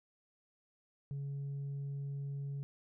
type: tone with tanh clipping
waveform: sine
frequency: 140 Hz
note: C#3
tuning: 18 cents sharp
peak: -38 dBFS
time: 1.11-2.63 s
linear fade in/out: 0 ms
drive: 1 dB
effects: none